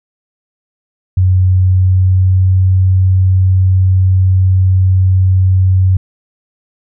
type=tone with pitch glide; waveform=sine; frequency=92.5 to 93.57 Hz; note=F#2 to F#2; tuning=0 to +20 cents; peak=-6 dBFS; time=1.17-5.97 s; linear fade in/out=5 ms; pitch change=+20 cents; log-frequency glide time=1.46-2.6 s; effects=none